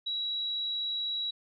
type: tone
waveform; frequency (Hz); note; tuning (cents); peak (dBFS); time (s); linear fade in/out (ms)
sine; 3888; B7; -28; -30; 0.06-1.31; 10
effects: none